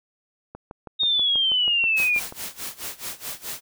click train, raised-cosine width 1 ms, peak -23 dBFS, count 12, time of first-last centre 0.55-2.324 s, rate 6.2 Hz
sine exponential sweep, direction down, 3729 to 2375 Hz, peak -18 dBFS, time 0.99-2.2 s, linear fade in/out 20 ms
white noise with tremolo, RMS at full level -31 dBFS, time 1.96-3.61 s, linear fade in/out 20 ms, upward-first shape sine, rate 4.7 Hz, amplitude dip 90%
effects none

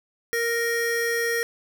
square tone pair together, 466.2 / 1864.7 Hz, A#4 / A#6, 0 / 0 cents, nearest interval 2 octaves, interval 2400 cents, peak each -26 dBFS, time 0.33-1.43 s, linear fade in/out 0 ms, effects none

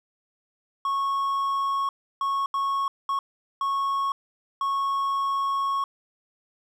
triangle tone bursts at uneven times, 1101 Hz, C#6, 12 cents flat, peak -21 dBFS, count 6, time 0.85-1.89 / 2.21-2.46 / 2.54-2.88 / 3.09-3.19 / 3.61-4.12 / 4.61-5.84 s, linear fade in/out 2 ms, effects none

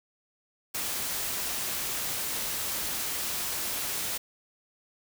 white noise, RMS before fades -32 dBFS, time 0.74-4.18 s, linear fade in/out 10 ms, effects none

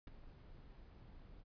brown noise with ADSR envelope, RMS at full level -44 dBFS, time 0.07-1.44 s, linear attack 4 ms, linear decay 13 ms, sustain -13 dB, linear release 41 ms, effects resampled to 11025 Hz

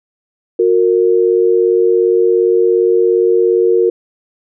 sine tone pair together, 362.7 / 460 Hz, F#4 / A#4, -34 / -23 cents, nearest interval major third, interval 411 cents, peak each -11 dBFS, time 0.59-3.9 s, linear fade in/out 5 ms, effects none

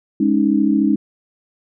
sine chord, Ab suspended fourth, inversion none, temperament equal, 207.7 / 277.2 / 311.1 Hz, Ab3 / Db4 / Eb4, 0 / 0 / 0 cents, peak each -17 dBFS, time 0.2-0.96 s, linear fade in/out 5 ms, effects none

